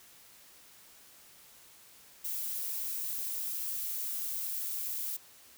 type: noise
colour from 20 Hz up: violet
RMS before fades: -36 dBFS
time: 2.24-5.17 s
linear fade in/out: 10 ms
effects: white hiss -57 dBFS RMS until 5.57 s